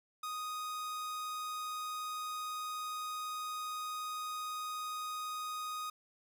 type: tone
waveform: 45% pulse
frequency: 1244.5 Hz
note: D#6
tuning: in tune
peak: -38 dBFS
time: 0.23-5.9 s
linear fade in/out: 5 ms
effects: none